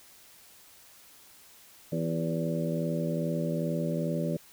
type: harmonic tone with a mistuned harmonic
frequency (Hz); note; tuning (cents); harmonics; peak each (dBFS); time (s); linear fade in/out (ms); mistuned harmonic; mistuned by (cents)
82.41; E2; 0; 2 / 3 / 4 / 5 / 6 / 7; -30 / -35 / -37 / -40 / -38 / -35; 1.92-4.37; 5; 5; -48
effects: white hiss -55 dBFS RMS until 4.52 s